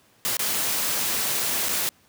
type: noise with dropouts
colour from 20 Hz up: white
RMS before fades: -25 dBFS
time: 0.25-1.89 s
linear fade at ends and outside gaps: 0 ms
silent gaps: 0.369-0.393 / 1.685-1.691 s
effects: pink hiss -59 dBFS RMS until 2.08 s + high-pass 100 Hz 12 dB/octave